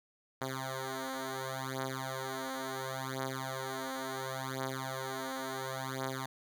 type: beating tone pair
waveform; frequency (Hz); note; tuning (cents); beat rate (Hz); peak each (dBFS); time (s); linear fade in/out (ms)
5% pulse; 131.9 / 132.61; C3 / C3; +14 / +24; 0.71; -28; 0.41-6.26; 5
effects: none